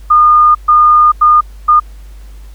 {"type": "tone bursts at uneven times", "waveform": "sine", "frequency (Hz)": 1218, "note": "D#6", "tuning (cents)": -37, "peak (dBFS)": -3, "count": 4, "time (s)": [[0.1, 0.55], [0.68, 1.12], [1.21, 1.41], [1.68, 1.8]], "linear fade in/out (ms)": 10, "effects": ["added 50 Hz sine -29 dBFS peak until 2.54 s", "pink hiss -47 dBFS RMS until 2.54 s"]}